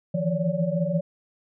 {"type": "tone cluster", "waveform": "sine", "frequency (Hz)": [157.6, 166.1, 172.2, 559, 581], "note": ["D#3", "E3", "F3", "C#5", "D5"], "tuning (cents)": [23, 13, -24, 14, -19], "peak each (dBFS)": [-30, -33, -25, -30, -29], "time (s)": [0.14, 1.01], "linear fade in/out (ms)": 10, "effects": []}